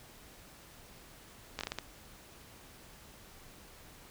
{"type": "slowing click train", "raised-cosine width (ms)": 0.2, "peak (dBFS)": -18, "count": 6, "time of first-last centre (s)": [1.59, 1.786], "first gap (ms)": 19, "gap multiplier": 1.37, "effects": ["pink hiss -55 dBFS RMS until 4.1 s"]}